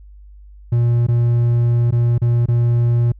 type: tone with dropouts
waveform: triangle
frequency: 118.9 Hz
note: A#2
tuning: 35 cents sharp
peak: -10 dBFS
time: 0.72-3.12 s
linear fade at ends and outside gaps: 5 ms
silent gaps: 1.068-1.084 / 1.909-1.923 / 2.181-2.217 / 2.459-2.484 s
effects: added 50 Hz sine -38 dBFS peak until 3.19 s